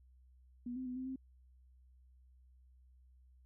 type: tone with pitch steps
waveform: sine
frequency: 243.5 / 258.1 / 250.5 / 258.6 / 262.9 Hz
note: B3 / C4 / B3 / C4 / C4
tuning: -24 / -23 / +25 / -20 / +8 cents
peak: -39 dBFS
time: 0.66-1.16 s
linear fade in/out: 5 ms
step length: 100 ms
effects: added 63 Hz sine -61 dBFS peak until 3.45 s